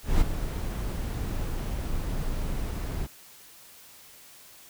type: noise with ADSR envelope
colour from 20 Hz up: brown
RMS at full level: -20 dBFS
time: 0.03-3.07 s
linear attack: 180 ms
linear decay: 19 ms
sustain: -10 dB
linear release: 15 ms
effects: white hiss -51 dBFS RMS until 4.69 s